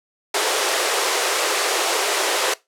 pink high-pass noise, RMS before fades -20 dBFS, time 0.34-2.54 s, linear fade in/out 5 ms, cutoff 370 Hz, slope 48 dB/octave, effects noise-tail reverb RT60 0.2 s tail -20 dB re dry + low-pass 10000 Hz 12 dB/octave

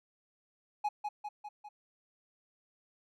triangle tone with echo, 835 Hz, G#5, 9 cents sharp, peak -27 dBFS, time 0.84-0.89 s, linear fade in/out 10 ms, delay 200 ms, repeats 4, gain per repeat -4 dB, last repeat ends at 1.69 s, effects none

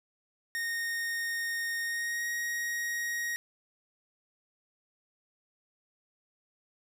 45% pulse tone with pitch glide, 1850 to 1883.4 Hz, A#6 to A#6, -14 to +17 cents, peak -31 dBFS, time 0.55-3.36 s, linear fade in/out 0 ms, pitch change +31 cents, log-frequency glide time 1.82-2.28 s, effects none

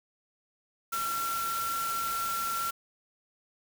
sine tone in noise, 1359 Hz, F6, 48 cents flat, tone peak -30 dBFS, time 0.92-2.71 s, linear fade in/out 10 ms, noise white, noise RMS -37 dBFS, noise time 0.92-2.71 s, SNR +4 dB, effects none

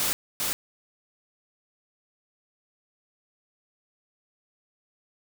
white noise with echo, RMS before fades -26 dBFS, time 0-0.13 s, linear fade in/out 0 ms, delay 400 ms, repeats 1, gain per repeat -2 dB, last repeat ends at 0.53 s, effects none

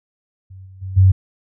sine tone with level steps, 94.7 Hz, F#2, 41 cents sharp, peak -35 / -38 / -25 / -7 dBFS, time 0.5-1.12 s, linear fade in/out 10 ms, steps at 0.65 / 0.81 / 0.96 s, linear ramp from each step 20 ms, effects none

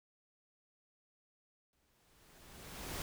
pink noise with exponential growth, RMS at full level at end -40 dBFS, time 1.73-3.02 s, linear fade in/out 1 ms, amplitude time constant 280 ms, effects none

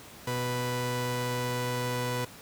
sawtooth tone pair together, 123.47 / 493.9 Hz, B2 / B4, 0 / 0 cents, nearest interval 2 octaves, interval 2400 cents, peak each -27 dBFS, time 0.27-2.25 s, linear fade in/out 5 ms, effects pink hiss -48 dBFS RMS until 2.41 s + high-pass 80 Hz 12 dB/octave

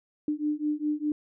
sine beating tone pair, 297.3 / 302.2 Hz, D4 / D4, +21 / +50 cents, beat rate 4.9 Hz, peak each -29 dBFS, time 0.28-1.12 s, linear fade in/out 2 ms, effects none

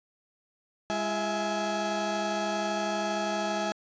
35% pulse tone cluster, 204.6 / 340.3 / 648 / 836 Hz, G#3 / F4 / E5 / G#5, -26 / -45 / -30 / +11 cents, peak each -33 / -35 / -30 / -31 dBFS, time 0.9-3.72 s, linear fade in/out 0 ms, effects resampled to 16000 Hz

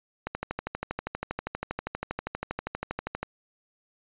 click train, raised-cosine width 0.5 ms, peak -15 dBFS, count 38, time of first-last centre 0.27-3.23 s, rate 12.5 Hz, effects resampled to 8000 Hz

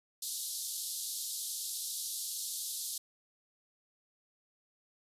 white band-pass noise, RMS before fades -39 dBFS, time 0.22-2.98 s, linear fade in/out 5 ms, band 3600 to 13000 Hz, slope 48 dB/octave, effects resampled to 32000 Hz

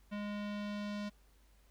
square tone with low-pass filter sweep, 206.4 Hz, G#3, 10 cents flat, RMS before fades -40 dBFS, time 0.11-1.1 s, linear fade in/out 20 ms, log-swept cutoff 2800 to 4800 Hz, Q 1.3, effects added 50 Hz sine -63 dBFS peak until 1.7 s + pink hiss -71 dBFS RMS until 1.7 s

